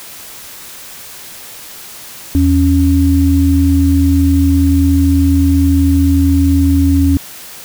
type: tone pair together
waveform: sine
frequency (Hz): 81.47 / 277.2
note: E2 / C#4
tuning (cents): -20 / 0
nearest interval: octave + major sixth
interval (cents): 2120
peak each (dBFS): -10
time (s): 2.35-7.17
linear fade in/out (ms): 0
effects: white hiss -32 dBFS RMS until 7.64 s